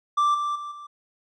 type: tone with level steps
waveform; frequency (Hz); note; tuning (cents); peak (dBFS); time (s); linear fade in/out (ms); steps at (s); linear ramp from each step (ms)
triangle; 1174.7; D6; 0; -16 / -22 / -30 / -36; 0.17-0.87; 10; 0.34 / 0.55 / 0.71; 10
effects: resampled to 22050 Hz